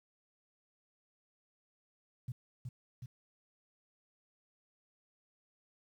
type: tone with echo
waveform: sine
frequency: 123.47 Hz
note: B2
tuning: in tune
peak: -36 dBFS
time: 2.28-2.32 s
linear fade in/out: 5 ms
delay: 370 ms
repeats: 2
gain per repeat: -3 dB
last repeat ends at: 3.06 s
effects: 11-bit